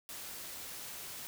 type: noise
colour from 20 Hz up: white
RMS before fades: -45 dBFS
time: 0.09-1.27 s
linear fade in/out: 0 ms
effects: none